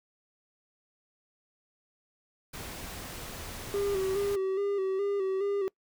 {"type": "noise", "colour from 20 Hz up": "pink", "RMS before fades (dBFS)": -41, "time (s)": [2.53, 4.36], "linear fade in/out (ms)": 10}
{"type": "tone with vibrato", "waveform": "triangle", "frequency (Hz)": 392, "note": "G4", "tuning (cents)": 0, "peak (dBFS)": -25, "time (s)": [3.74, 5.68], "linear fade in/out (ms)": 0, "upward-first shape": "square", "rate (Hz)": 2.4, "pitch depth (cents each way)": 45}
{"effects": ["noise-tail reverb RT60 0.1 s tail -24 dB re dry"]}